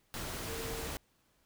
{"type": "tone in noise", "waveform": "sine", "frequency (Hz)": 453.9, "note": "A#4", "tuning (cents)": -46, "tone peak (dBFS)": -43, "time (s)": [0.47, 0.87], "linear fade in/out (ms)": 0, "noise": "pink", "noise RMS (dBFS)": -40, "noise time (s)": [0.14, 0.97], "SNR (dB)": -6, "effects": ["pink hiss -72 dBFS RMS until 1.45 s"]}